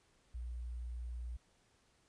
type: tone with sample-and-hold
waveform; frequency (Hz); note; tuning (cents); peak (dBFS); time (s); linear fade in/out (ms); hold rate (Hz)
sine; 60; B1; -49; -40; 0.34-1.37; 10; 8820
effects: pink hiss -72 dBFS RMS until 2.08 s + resampled to 22050 Hz